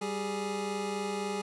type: tone pair together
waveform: 25% pulse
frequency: 196 / 415.8 Hz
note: G3 / G#4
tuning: 0 / +2 cents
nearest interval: octave + minor second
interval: 1302 cents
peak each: -32 / -30 dBFS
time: 0.01-1.42 s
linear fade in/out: 10 ms
effects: resampled to 24000 Hz